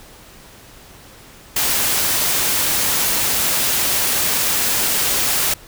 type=noise; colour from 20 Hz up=white; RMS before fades=-18 dBFS; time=1.56-5.54 s; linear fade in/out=5 ms; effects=pink hiss -43 dBFS RMS until 5.67 s

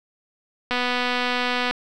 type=click train; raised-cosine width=0.3 ms; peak=-8 dBFS; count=248; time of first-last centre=0.71-1.71 s; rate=247 Hz; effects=none

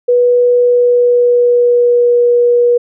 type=tone with pitch glide; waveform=sine; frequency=488.7 to 481.7 Hz; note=B4 to B4; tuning=-18 to -43 cents; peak=-6 dBFS; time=0.08-2.78 s; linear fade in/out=10 ms; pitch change=-25 cents; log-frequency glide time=0.55-2.18 s; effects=none

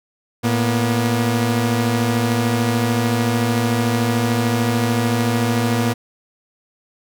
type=tone pair together; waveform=sawtooth; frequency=113.55 / 240.6 Hz; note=A#2 / B3; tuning=-45 / -45 cents; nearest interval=octave + minor second; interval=1300 cents; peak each=-15 dBFS; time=0.43-5.94 s; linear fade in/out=20 ms; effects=none

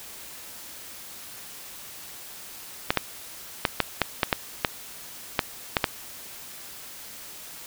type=clicks; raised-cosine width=0.3 ms; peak=-3 dBFS; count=11; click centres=2.905 / 2.973 / 3.652 / 3.803 / 4.017 / 4.232 / 4.328 / 4.648 / 5.392 / 5.768 / 5.842 s; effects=white hiss -42 dBFS RMS until 7.66 s

